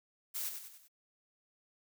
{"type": "noise with echo", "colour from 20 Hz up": "blue", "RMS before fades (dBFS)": -38, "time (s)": [0.34, 0.5], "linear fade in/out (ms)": 20, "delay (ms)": 96, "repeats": 4, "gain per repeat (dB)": -6, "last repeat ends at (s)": 0.884, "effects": []}